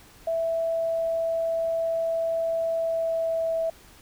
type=tone with pitch glide; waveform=sine; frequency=659.3 to 655.1 Hz; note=E5 to E5; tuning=0 to -11 cents; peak=-23 dBFS; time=0.27-3.7 s; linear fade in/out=5 ms; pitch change=-11 cents; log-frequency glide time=2.64-3.55 s; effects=pink hiss -52 dBFS RMS until 4.01 s